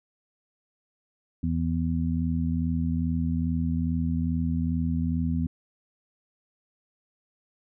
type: harmonic tone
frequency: 82.4 Hz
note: E2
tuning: in tune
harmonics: 1 / 2 / 3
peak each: -28 / -28 / -28 dBFS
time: 1.43-5.47 s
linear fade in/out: 5 ms
effects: none